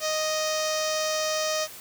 sawtooth tone with low-pass filter, 622.3 Hz, D#5, in tune, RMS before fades -27 dBFS, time 0-1.68 s, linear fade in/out 50 ms, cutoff 5900 Hz, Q 4.3, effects white hiss -43 dBFS RMS until 1.8 s

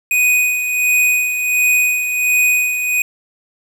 square tone with tremolo, 2489 Hz, D#7, in tune, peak -11 dBFS, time 0.11-3.02 s, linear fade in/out 2 ms, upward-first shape sine, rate 1.4 Hz, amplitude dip 55%, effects 7-bit

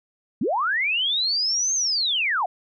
sine linear two-way sweep, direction up then down, 170 to 6470 to 651 Hz, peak -20 dBFS, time 0.41-2.46 s, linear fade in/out 5 ms, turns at 1.74 s, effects none

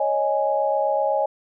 sine chord, C# suspended second, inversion none, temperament equal, 554.4 / 622.3 / 830.6 Hz, C#5 / D#5 / G#5, 0 / 0 / 0 cents, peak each -23 dBFS, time 0-1.26 s, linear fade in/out 5 ms, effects none

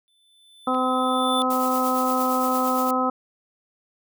square tone with exponential growth, 3520 Hz, A7, in tune, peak -24 dBFS, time 0.08-1.42 s, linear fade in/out 0 ms, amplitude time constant 290 ms
harmonic tone, 256.2 Hz, C4, 36 cents flat, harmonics 1 / 2 / 3 / 4 / 5, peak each -25 / -27 / -27 / -28 / -24 dBFS, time 0.67-3.1 s, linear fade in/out 5 ms
clicks, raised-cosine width 0.3 ms, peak -28 dBFS, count 2, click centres 0.744 / 0.749 s
blue noise with tremolo, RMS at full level -32 dBFS, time 1.5-2.91 s, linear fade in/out 5 ms, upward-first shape triangle, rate 8.7 Hz, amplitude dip 55%
effects none

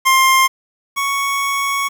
25% pulse tone pair in turn, 1057 / 1111.3 Hz, C6 / C#6, +17 / +4 cents, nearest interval minor second, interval 87 cents, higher second, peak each -6 / -13 dBFS, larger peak first, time 0.05-0.48 / 0.96-1.89 s, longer second, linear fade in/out 20 ms, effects 7-bit

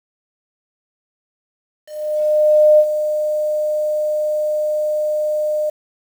sine tone with ADSR envelope, 607 Hz, D#5, 43 cents flat, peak -6 dBFS, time 1.86-5.7 s, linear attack 930 ms, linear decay 56 ms, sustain -10 dB, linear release 8 ms, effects 7-bit

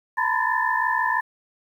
sine tone cluster, 895 / 968 / 1014 / 1731 / 1794 Hz, A5 / B5 / B5 / A6 / A6, +29 / -35 / +45 / -29 / +33 cents, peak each -28 / -26 / -25 / -27 / -26 dBFS, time 0.17-1.21 s, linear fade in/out 10 ms, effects 9-bit

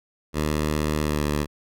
10% pulse tone with pitch glide, 76 to 74.05 Hz, D#2 to D2, -40 to +15 cents, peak -14 dBFS, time 0.33-1.47 s, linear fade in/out 50 ms, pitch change -45 cents, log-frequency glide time 1.04-1.22 s, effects none

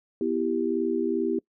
sine chord, E minor, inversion second, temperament equal, 246.9 / 329.6 / 392 Hz, B3 / E4 / G4, 0 / 0 / 0 cents, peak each -29 / -27 / -27 dBFS, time 0.21-1.39 s, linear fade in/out 2 ms, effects noise-tail reverb RT60 0.1 s tail -24 dB re dry

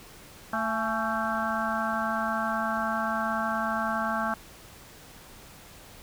harmonic tone with a mistuned harmonic, 223.5 Hz, A3, 27 cents sharp, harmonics 1 / 3 / 4 / 5 / 6 / 7, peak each -33 / -33 / -33 / -33 / -33 / -33 dBFS, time 0.53-4.34 s, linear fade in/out 2 ms, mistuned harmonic 4, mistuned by -78 cents, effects pink hiss -49 dBFS RMS until 6.02 s

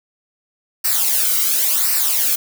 blue noise with flanger, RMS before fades -17 dBFS, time 0.84-2.36 s, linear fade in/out 10 ms, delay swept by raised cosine 0.29 to 1.17 ms, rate 0.93 Hz, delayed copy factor -0.75, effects none

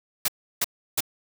white noise bursts, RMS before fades -23 dBFS, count 3, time 0.25-1.006 s, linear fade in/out 5 ms, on 32 ms, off 330 ms, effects none

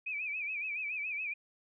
sine tone with vibrato, 2432 Hz, D#7, 40 cents flat, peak -34 dBFS, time 0.06-1.34 s, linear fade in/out 10 ms, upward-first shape sine, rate 7.1 Hz, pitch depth 110 cents each way, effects none

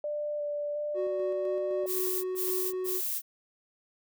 sine tone with vibrato, 590 Hz, D5, 8 cents sharp, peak -30 dBFS, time 0.04-1.86 s, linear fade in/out 2 ms, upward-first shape square, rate 1.4 Hz, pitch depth 10 cents each way
triangle tone with tremolo, 370 Hz, F#4, in tune, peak -28 dBFS, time 0.94-3.01 s, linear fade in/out 50 ms, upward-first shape square, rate 3.9 Hz, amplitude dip 25%
violet noise bursts, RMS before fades -32 dBFS, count 3, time 1.86-3.22 s, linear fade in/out 50 ms, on 380 ms, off 110 ms
effects none

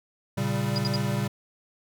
square chord, G diminished, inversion first, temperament equal, 116.54 / 138.59 / 196 Hz, Bb2 / Db3 / G3, 0 / 0 / 0 cents, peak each -30 dBFS, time 0.37-1.28 s, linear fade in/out 10 ms
sine tone bursts, 4888 Hz, D#8, 32 cents flat, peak -27 dBFS, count 3, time 0.76-0.959 s, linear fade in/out 0 ms, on 21 ms, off 68 ms
effects none

